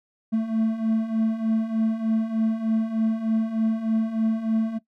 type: beating tone pair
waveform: triangle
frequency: 220 / 223.3 Hz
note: A3 / A3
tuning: 0 / +26 cents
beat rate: 3.3 Hz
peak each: -25 / -20 dBFS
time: 0.32-4.79 s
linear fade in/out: 20 ms
effects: noise-tail reverb RT60 0.1 s tail -19 dB re dry